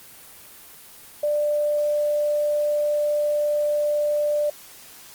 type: tone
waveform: sine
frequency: 592 Hz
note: D5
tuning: 14 cents sharp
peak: -19 dBFS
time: 1.23-4.5 s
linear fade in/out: 5 ms
effects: white hiss -45 dBFS RMS until 5.14 s + Opus 24 kbps